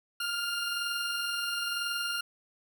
20% pulse tone pair together, 1385 / 1406 Hz, F6 / F6, -15 / +11 cents, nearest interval unison, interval 26 cents, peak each -35 / -26 dBFS, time 0.2-2.21 s, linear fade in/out 5 ms, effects none

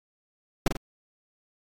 brown noise with echo, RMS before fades -18 dBFS, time 0.66-0.68 s, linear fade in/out 5 ms, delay 45 ms, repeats 2, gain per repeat -6 dB, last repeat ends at 0.77 s, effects AAC 48 kbps

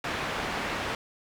white low-pass noise, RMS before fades -32 dBFS, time 0.04-0.95 s, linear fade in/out 2 ms, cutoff 2000 Hz, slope 12 dB/octave, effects none

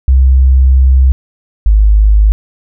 sine tone pair in turn, 65.41 / 52.05 Hz, C2 / G#1, 0 / +5 cents, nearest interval major third, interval 395 cents, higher first, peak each -3 dBFS, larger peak neither, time 0.08-1.12 / 1.66-2.32 s, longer first, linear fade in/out 0 ms, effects none

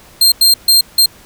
sawtooth tone bursts at uneven times, 4186 Hz, C8, in tune, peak -3 dBFS, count 4, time 0.21-0.32 / 0.41-0.54 / 0.68-0.81 / 0.98-1.06 s, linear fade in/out 5 ms, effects pink hiss -42 dBFS RMS until 1.25 s

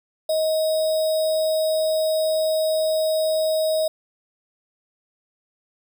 sine tone with sample-and-hold, 631 Hz, D#5, 24 cents sharp, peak -18 dBFS, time 0.29-3.88 s, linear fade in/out 5 ms, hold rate 4410 Hz, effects none

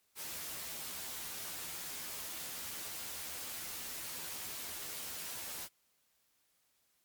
white noise with comb filter, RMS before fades -43 dBFS, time 0.15-5.69 s, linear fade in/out 50 ms, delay 12 ms, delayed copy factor +0.65, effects white hiss -75 dBFS RMS until 7.04 s + MP3 96 kbps

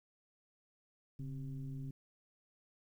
sine tone with frequency modulation, 138.59 Hz, C#3, in tune, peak -40 dBFS, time 1.19-1.91 s, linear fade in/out 5 ms, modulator 126 Hz, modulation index 0.76, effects 12-bit

